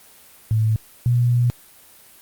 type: tone pair in turn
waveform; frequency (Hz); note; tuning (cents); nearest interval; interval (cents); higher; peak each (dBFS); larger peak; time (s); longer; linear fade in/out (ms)
sine; 110 / 121.28; A2 / B2; 0 / -31; major second; 169; second; -15 / -14; second; 0.51-0.76 / 1.06-1.5; second; 0
effects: white hiss -48 dBFS RMS until 2.21 s + Opus 32 kbps